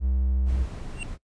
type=tone with vibrato; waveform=triangle; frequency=64.3 Hz; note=C2; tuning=30 cents flat; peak=-19 dBFS; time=0-0.67 s; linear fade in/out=50 ms; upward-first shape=sine; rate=14 Hz; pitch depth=13 cents each way
type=noise; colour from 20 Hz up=brown; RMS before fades=-35 dBFS; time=0.45-1.18 s; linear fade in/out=50 ms
type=tone with exponential growth; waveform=square; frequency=2755 Hz; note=F7; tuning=24 cents flat; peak=-28 dBFS; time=0.93-1.03 s; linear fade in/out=1 ms; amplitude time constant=20 ms
effects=noise-tail reverb RT60 0.1 s tail -20 dB re dry + resampled to 22050 Hz